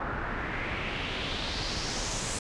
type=noise with low-pass filter sweep; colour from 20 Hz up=pink; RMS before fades=-33 dBFS; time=0-2.39 s; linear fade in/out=5 ms; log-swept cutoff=1300 to 8100 Hz; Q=2.7; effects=resampled to 24000 Hz